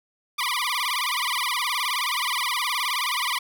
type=tone with vibrato; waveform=15% pulse; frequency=1084 Hz; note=C#6; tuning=39 cents flat; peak=-17 dBFS; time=0.38-3.39 s; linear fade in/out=10 ms; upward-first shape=sine; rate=19 Hz; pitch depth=200 cents each way; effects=none